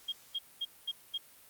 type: tone bursts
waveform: sine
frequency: 3241 Hz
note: G#7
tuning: 43 cents flat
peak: -32 dBFS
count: 5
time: 0.08-1.18 s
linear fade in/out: 10 ms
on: 44 ms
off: 220 ms
effects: white hiss -58 dBFS RMS until 1.49 s + Opus 48 kbps